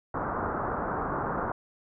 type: low-pass noise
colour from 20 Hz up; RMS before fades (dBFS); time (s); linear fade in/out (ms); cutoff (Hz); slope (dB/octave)
white; -31; 0.14-1.52; 5; 1400; 48
effects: none